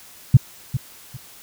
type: tone with echo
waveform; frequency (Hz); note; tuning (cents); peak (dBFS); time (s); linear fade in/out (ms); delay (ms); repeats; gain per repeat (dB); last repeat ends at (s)
sine; 127.7; C3; -42; -4; 0.34-0.37; 5; 400; 2; -13; 1.17
effects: white hiss -45 dBFS RMS until 1.42 s